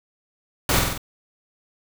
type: noise with echo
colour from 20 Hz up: pink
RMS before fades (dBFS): -20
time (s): 0.69-0.79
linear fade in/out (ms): 2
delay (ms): 47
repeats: 4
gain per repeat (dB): -3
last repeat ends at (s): 0.978
effects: none